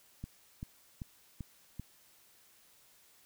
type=click train; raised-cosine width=5 ms; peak=-28 dBFS; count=5; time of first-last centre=0.24-1.796 s; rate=2.57 Hz; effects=white hiss -64 dBFS RMS until 3.25 s